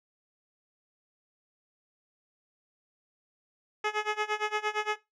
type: tone with tremolo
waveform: 10% pulse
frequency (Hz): 424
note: G#4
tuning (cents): +36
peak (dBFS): -17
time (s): 3.84-4.96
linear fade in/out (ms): 5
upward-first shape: sine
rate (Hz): 8.7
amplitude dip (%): 90
effects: noise-tail reverb RT60 0.2 s tail -17 dB re dry + low-pass 4000 Hz 12 dB/octave